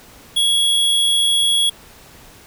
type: tone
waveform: square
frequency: 3338 Hz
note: G#7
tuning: 8 cents sharp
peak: -14 dBFS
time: 0.36-1.7 s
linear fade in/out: 10 ms
effects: pink hiss -44 dBFS RMS until 2.46 s

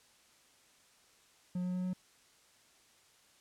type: tone with pitch steps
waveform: triangle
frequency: 180 / 181.15 / 182.3 / 183.46 Hz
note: F#3 / F#3 / F#3 / F#3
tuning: -47 / -36 / -25 / -14 cents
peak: -31 dBFS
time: 1.55-1.934 s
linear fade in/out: 5 ms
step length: 96 ms
effects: white hiss -65 dBFS RMS until 3.4 s + low-pass 9000 Hz 12 dB/octave

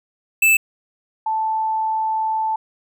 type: tone pair in turn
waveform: square / sine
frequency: 2633 / 878.7 Hz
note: E7 / A5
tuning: -3 / -3 cents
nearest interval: octave + perfect fifth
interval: 1900 cents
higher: first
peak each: -12 / -18 dBFS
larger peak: first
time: 0.42-0.57 / 1.26-2.56 s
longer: second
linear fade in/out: 5 ms
effects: none

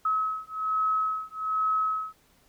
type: beating tone pair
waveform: sine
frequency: 1283 / 1284.2 Hz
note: E6 / E6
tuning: -47 / -46 cents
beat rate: 1.2 Hz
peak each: -28 dBFS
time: 0.05-2.13 s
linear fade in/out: 5 ms
effects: pink hiss -63 dBFS RMS until 2.48 s

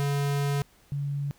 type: tone pair in turn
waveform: square / sine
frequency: 141.9 / 141.9 Hz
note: C#3 / C#3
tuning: +41 / +41 cents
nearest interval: unison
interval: 0 cents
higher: neither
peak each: -25 / -27 dBFS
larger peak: first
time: 0-0.62 / 0.92-1.31 s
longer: first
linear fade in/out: 0 ms
effects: pink hiss -60 dBFS RMS until 1.38 s

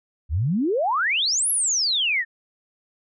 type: exponential two-way sweep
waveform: sine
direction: up then down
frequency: 66.7 to 11440 to 1755 Hz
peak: -19 dBFS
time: 0.29-2.25 s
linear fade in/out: 50 ms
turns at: 1.5 s
effects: none

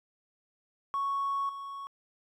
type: tone with level steps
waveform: triangle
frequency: 1108.7 Hz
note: C#6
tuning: in tune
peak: -25 / -36 dBFS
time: 0.94-1.87 s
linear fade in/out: 0 ms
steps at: 1.49 s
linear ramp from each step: 2 ms
effects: tanh soft clip ceiling -25 dBFS

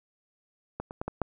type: clicks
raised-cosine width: 1 ms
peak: -19 / -25 / -18 / -18 / -13 dBFS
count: 5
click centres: 0.8 / 0.909 / 1.015 / 1.08 / 1.217 s
effects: none

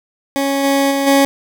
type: tone with level steps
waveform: 20% pulse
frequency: 276.4 Hz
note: C#4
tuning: 5 cents flat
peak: -10 / -7 / -10 / -4 dBFS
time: 0.36-1.25 s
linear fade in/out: 0 ms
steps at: 0.63 / 0.9 / 1.06 s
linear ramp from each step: 20 ms
effects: none

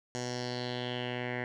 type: tone with low-pass filter sweep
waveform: 10% pulse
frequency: 123.47 Hz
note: B2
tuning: in tune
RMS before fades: -36 dBFS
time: 0.15-1.44 s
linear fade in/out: 0 ms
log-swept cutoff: 6500 to 2000 Hz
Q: 3.9
effects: none

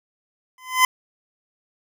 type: tone with exponential growth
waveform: 25% pulse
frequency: 1022 Hz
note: C6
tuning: 41 cents flat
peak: -6 dBFS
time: 0.58-0.85 s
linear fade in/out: 2 ms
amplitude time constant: 58 ms
effects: none

